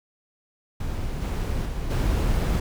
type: noise with level steps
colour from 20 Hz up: brown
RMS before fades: -29 / -26 / -29 / -22 dBFS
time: 0.8-2.6 s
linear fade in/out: 5 ms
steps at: 1.21 / 1.65 / 1.9 s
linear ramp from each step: 10 ms
effects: none